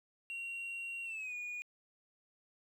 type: tone with pitch glide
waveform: sine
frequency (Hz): 2749 to 2449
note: F7 to D#7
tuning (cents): -28 to -28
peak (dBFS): -37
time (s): 0.3-1.62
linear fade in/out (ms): 0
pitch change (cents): -200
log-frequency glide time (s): 1.04-1.34
effects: tanh soft clip ceiling -38 dBFS + 11-bit